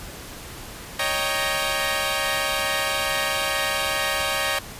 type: chord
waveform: 10% pulse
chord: Eb dominant seventh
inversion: third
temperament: equal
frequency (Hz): 554.4 / 622.3 / 784 / 932.3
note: Db5 / Eb5 / G5 / Bb5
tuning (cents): 0 / 0 / 0 / 0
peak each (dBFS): -18 / -19 / -20 / -23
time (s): 0.99-4.59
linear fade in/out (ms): 5
effects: pink hiss -38 dBFS RMS until 4.79 s + resampled to 32000 Hz